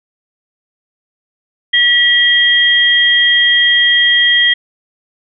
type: tone pair together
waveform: sine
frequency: 1937 / 3230 Hz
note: B6 / G#7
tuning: -34 / -49 cents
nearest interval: major sixth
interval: 885 cents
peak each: -10 dBFS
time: 1.73-4.54 s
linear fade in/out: 10 ms
effects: none

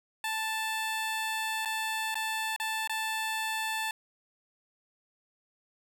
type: tone with dropouts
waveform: 15% pulse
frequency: 880 Hz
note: A5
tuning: in tune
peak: -24 dBFS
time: 0.24-3.91 s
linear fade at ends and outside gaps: 2 ms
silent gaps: 1.65-1.656 / 2.144-2.154 / 2.563-2.599 / 2.875-2.895 s
effects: none

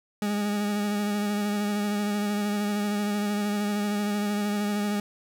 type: tone with vibrato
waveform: 40% pulse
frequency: 206.3 Hz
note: G#3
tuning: 11 cents flat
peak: -24 dBFS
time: 0.22-5 s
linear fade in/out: 2 ms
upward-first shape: sine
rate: 13 Hz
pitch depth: 24 cents each way
effects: none

